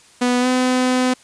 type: tone with pitch glide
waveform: sawtooth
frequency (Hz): 246.9 to 253.8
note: B3 to B3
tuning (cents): 0 to +47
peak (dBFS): -11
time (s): 0.21-1.14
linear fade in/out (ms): 10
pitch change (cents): +47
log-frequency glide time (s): 0.4-0.47
effects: white hiss -49 dBFS RMS until 1.23 s + resampled to 22050 Hz